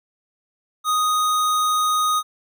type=tone; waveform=square; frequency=1244.5 Hz; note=D#6; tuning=in tune; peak=-18 dBFS; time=0.84-2.23 s; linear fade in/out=50 ms; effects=none